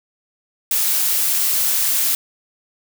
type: noise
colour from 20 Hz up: blue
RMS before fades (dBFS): -18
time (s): 0.71-2.15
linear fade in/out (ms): 2
effects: none